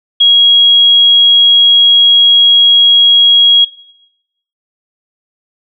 sine tone, 3300 Hz, G#7, 12 cents flat, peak -3 dBFS, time 0.2-3.65 s, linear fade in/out 10 ms, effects noise-tail reverb RT60 0.9 s tail -21 dB re dry

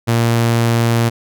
sawtooth tone, 116.54 Hz, A#2, in tune, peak -8 dBFS, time 0.07-1.1 s, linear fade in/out 20 ms, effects none

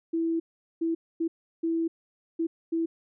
sine tone bursts at uneven times, 329.6 Hz, E4, in tune, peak -24 dBFS, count 6, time 0.13-0.4 / 0.81-0.95 / 1.2-1.28 / 1.63-1.88 / 2.39-2.47 / 2.72-2.86 s, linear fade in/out 10 ms, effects none

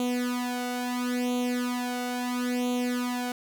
sawtooth tone with flanger, 246.9 Hz, B3, in tune, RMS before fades -29 dBFS, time 0-3.32 s, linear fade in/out 2 ms, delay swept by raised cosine 0.29 to 1.39 ms, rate 0.74 Hz, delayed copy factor +0.85, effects none

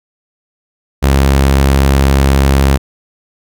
sawtooth tone, 68.2 Hz, C#2, 28 cents flat, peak -3 dBFS, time 1.02-2.78 s, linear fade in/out 20 ms, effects none

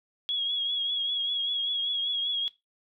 sine tone with vibrato, 3322 Hz, G#7, in tune, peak -26 dBFS, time 0.29-2.48 s, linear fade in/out 0 ms, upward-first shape triangle, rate 5.1 Hz, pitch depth 47 cents each way, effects noise-tail reverb RT60 0.2 s tail -18 dB re dry

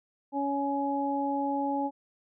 harmonic tone, 280 Hz, C#4, 18 cents sharp, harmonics 1 / 2 / 3, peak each -30 / -35 / -30 dBFS, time 0.32-1.91 s, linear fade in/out 50 ms, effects none

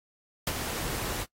pink noise with ADSR envelope, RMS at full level -26 dBFS, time 0.47-1.26 s, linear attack 3 ms, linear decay 36 ms, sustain -8 dB, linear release 41 ms, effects noise-tail reverb RT60 0.1 s tail -23 dB re dry + AAC 48 kbps

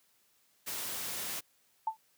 white noise, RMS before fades -38 dBFS, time 0.66-1.41 s, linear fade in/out 20 ms
sine tone with exponential decay, 884 Hz, A5, 8 cents sharp, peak -25 dBFS, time 1.87-1.97 s, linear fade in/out 5 ms, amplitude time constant 21 ms
effects white hiss -70 dBFS RMS until 2.17 s + high-pass 80 Hz 12 dB/octave

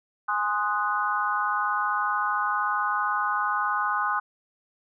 sine chord, Ab dominant seventh, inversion none, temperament equal, 830.6 / 1046.5 / 1244.5 / 1480 Hz, Ab5 / C6 / Eb6 / Gb6, 0 / 0 / 0 / 0 cents, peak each -30 / -29 / -27 / -29 dBFS, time 0.28-4.2 s, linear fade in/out 10 ms, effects none

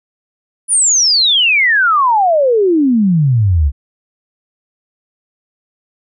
sine exponential sweep, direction down, 10020 to 65.6 Hz, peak -8 dBFS, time 0.68-3.72 s, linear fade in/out 50 ms, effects none

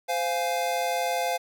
square chord, F minor, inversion second, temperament equal with one note detuned, 517.2 / 698.5 / 830.6 Hz, C5 / F5 / Ab5, -20 / 0 / 0 cents, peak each -31 / -28 / -32 dBFS, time 0.08-1.38 s, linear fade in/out 20 ms, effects none

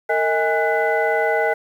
sine tone cluster, 454.8 / 635 / 818 / 1481 / 2012 Hz, A#4 / D#5 / G#5 / F#6 / B6, -43 / +35 / -26 / +1 / +32 cents, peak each -21 / -21 / -22 / -24 / -25 dBFS, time 0.09-1.54 s, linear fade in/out 10 ms, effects tanh soft clip ceiling -6 dBFS + 8-bit

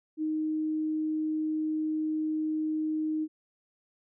sine tone, 311.1 Hz, D#4, in tune, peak -27 dBFS, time 0.17-3.28 s, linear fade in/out 50 ms, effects none

